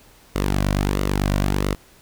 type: tone with flanger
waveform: sawtooth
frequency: 49 Hz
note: G1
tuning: in tune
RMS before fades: -21 dBFS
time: 0.35-1.75 s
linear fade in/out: 10 ms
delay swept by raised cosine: 1.2 to 2.4 ms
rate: 1.5 Hz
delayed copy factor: -0.55
effects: pink hiss -51 dBFS RMS until 2.01 s